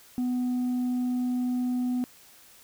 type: tone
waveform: sine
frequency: 248.8 Hz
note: B3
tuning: 13 cents sharp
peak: -22 dBFS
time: 0.18-2.04 s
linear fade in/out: 0 ms
effects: tanh soft clip ceiling -24 dBFS + white hiss -54 dBFS RMS until 2.63 s